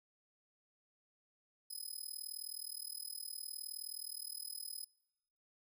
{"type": "tone with amplitude modulation", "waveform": "10% pulse", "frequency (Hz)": 5050, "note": "D#8", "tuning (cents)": 25, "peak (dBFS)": -34, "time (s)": [1.7, 4.85], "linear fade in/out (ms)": 10, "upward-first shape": "sine", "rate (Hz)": 39.3, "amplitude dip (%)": 95, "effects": ["noise-tail reverb RT60 0.9 s tail -25 dB re dry"]}